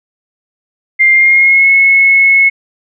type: tone with pitch glide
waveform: sine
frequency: 2100 to 2187 Hz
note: C7 to C#7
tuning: +6 to -24 cents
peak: -4 dBFS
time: 0.99-2.5 s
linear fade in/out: 20 ms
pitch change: +70 cents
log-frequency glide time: 1.1-1.69 s
effects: none